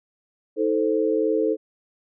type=chord; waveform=sine; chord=A diminished; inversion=second; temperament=equal with one note detuned; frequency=317.3 / 440 / 523.3 Hz; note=Eb4 / A4 / C5; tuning=+34 / 0 / 0 cents; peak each=-24 / -21 / -26 dBFS; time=0.56-1.57 s; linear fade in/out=50 ms; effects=none